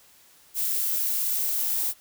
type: noise with high-pass filter sweep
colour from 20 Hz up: violet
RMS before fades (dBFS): -26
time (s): 0.54-1.94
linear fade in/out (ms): 50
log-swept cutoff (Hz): 380 to 810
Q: 9.2
effects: white hiss -56 dBFS RMS until 2 s